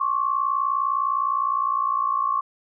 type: tone pair together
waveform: sine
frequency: 1078 / 1137.8 Hz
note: C#6 / C#6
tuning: -49 / +45 cents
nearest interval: minor second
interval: 94 cents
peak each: -23 dBFS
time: 0-2.41 s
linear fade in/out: 10 ms
effects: none